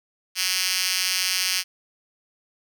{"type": "tone with high-pass filter", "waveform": "5% pulse", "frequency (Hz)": 185.4, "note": "F#3", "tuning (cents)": 4, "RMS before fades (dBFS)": -24, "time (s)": [0.35, 1.64], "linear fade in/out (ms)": 50, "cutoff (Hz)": 3600, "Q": 3, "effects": []}